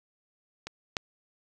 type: clicks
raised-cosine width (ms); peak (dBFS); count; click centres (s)
0.2; -20 / -11; 2; 0.67 / 0.968
effects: none